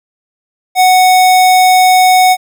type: tone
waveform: square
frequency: 740 Hz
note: F#5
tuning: in tune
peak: -5 dBFS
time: 0.75-2.37 s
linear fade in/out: 50 ms
effects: none